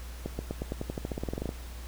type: accelerating click train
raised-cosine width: 2 ms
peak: -19 dBFS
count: 18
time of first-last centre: 0.26-1.491 s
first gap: 130 ms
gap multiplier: 0.92
effects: added 60 Hz sine -39 dBFS peak until 1.87 s + pink hiss -49 dBFS RMS until 1.87 s